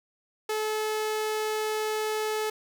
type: tone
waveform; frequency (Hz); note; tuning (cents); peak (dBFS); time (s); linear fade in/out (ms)
sawtooth; 431.3; A4; -35; -23; 0.49-2.5; 5
effects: none